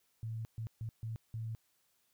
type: tone bursts at uneven times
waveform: sine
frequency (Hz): 112.3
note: A2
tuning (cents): +36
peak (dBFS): -37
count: 5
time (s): 0.23-0.45 / 0.58-0.67 / 0.81-0.89 / 1.03-1.16 / 1.34-1.55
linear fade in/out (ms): 0
effects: white hiss -75 dBFS RMS until 2.13 s